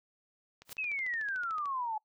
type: click train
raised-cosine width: 0.2 ms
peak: -33 dBFS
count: 15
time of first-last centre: 0.62-1.657 s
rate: 13.5 Hz
type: noise with exponential growth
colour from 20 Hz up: white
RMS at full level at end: -39 dBFS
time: 0.65-0.73 s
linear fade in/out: 2 ms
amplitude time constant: 17 ms
type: exponential sweep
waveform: sine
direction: down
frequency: 2637 to 844 Hz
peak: -32 dBFS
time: 0.78-1.98 s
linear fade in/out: 5 ms
effects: noise-tail reverb RT60 0.1 s tail -24 dB re dry